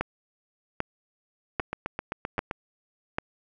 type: two click trains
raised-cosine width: 0.5 ms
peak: -11 / -15 dBFS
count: 5 / 8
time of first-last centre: 0.01-3.185 / 1.6-2.511 s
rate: 1.26 / 7.68 Hz
effects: none